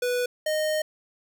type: tone pair in turn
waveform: square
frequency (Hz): 492.4 / 617.5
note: B4 / D#5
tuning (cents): -5 / -13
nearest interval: major third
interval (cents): 392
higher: second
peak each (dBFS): -24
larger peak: neither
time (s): 0.02-0.26 / 0.46-0.82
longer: second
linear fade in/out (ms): 5
effects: none